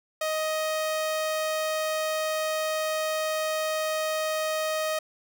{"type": "tone", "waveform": "sawtooth", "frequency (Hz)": 626, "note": "D#5", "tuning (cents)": 10, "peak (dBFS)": -22, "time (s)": [0.21, 4.99], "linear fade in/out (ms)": 5, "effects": []}